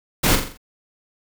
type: noise with echo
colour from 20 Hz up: pink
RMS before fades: -17 dBFS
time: 0.23-0.36 s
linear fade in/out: 10 ms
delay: 43 ms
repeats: 5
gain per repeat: -6 dB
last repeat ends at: 0.575 s
effects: none